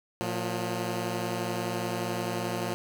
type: tone pair together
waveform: 10% pulse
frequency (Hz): 115.02 / 178.3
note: A#2 / F3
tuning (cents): -23 / +36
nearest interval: minor sixth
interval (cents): 759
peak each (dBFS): -24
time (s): 0.21-2.74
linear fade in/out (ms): 0
effects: none